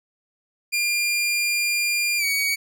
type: tone with pitch glide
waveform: sawtooth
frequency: 2400 to 2252 Hz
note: D7 to C#7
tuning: +37 to +27 cents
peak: -17 dBFS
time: 0.72-2.56 s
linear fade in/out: 20 ms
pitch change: -110 cents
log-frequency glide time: 2.18-2.25 s
effects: none